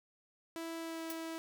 sawtooth tone with pitch glide, 329.6 to 326.2 Hz, E4 to E4, 0 to -18 cents, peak -36 dBFS, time 0.56-1.38 s, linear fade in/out 0 ms, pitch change -18 cents, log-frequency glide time 0.77-1.03 s
blue noise with exponential decay, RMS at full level -38 dBFS, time 1.1-1.18 s, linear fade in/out 1 ms, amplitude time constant 16 ms
effects none

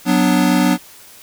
square chord, B minor, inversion second, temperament equal, 185 / 246.9 / 293.7 Hz, F#3 / B3 / D4, 0 / 0 / 0 cents, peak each -17 dBFS, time 0.05-0.78 s, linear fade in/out 50 ms, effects white hiss -42 dBFS RMS until 1.22 s

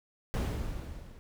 brown noise with level ramp, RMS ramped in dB -28 to -50 dBFS, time 0.34-1.19 s, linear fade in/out 0 ms, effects none

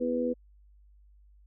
harmonic tone, 82.41 Hz, E2, in tune, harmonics 3 / 4 / 5 / 6, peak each -30 / -36 / -40 / -29 dBFS, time 0-0.34 s, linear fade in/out 20 ms, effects added 50 Hz sine -55 dBFS peak until 1.46 s

